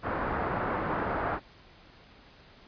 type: low-pass noise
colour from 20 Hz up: white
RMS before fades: -31 dBFS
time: 0.02-1.4 s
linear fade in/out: 50 ms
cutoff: 1400 Hz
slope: 24 dB/octave
effects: pink hiss -55 dBFS RMS until 2.67 s + resampled to 11025 Hz